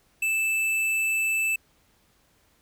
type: tone with tanh clipping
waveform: sine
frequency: 2637 Hz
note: E7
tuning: in tune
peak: -24 dBFS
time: 0.22-1.56 s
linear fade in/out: 5 ms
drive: 14 dB
effects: pink hiss -64 dBFS RMS until 2.61 s